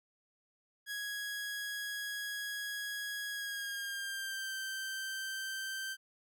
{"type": "tone with pitch glide", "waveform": "sawtooth", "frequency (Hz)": [1661.2, 1558.9], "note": ["G#6", "G6"], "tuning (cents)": [0, -10], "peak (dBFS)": -34, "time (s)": [0.86, 5.97], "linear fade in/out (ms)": 50, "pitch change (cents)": -110, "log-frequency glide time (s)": [3.3, 4.55], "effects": []}